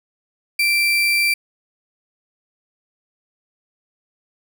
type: tone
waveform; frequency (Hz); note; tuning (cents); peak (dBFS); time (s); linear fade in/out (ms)
35% pulse; 2349; D7; 0; -13; 0.59-1.34; 5
effects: none